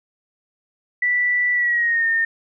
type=tone with pitch glide; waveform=sine; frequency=1967 to 1824.7 Hz; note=B6 to A#6; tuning=-7 to -37 cents; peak=-16 dBFS; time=1.02-2.25 s; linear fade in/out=5 ms; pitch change=-130 cents; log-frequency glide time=1.53-2.07 s; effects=none